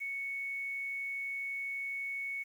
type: tone with quantisation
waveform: sine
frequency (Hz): 2217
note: C#7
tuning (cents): 0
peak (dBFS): -35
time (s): 0-2.44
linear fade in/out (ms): 20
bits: 10
effects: none